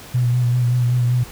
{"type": "tone with vibrato", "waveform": "sine", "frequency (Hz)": 122.7, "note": "B2", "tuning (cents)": -11, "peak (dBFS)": -14, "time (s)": [0.14, 1.24], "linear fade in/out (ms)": 10, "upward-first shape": "sine", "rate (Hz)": 5.2, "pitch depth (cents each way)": 31, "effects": ["pink hiss -39 dBFS RMS until 1.31 s"]}